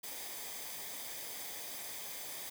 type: noise with comb filter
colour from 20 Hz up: white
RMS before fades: -44 dBFS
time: 0.03-2.5 s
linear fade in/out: 10 ms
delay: 0.72 ms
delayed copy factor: -0.55
effects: none